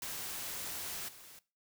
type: noise with level steps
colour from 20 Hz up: white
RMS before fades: -41 / -54 dBFS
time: 0.02-1.39 s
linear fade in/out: 2 ms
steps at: 1.08 s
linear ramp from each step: 10 ms
effects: noise-tail reverb RT60 0.3 s tail -19 dB re dry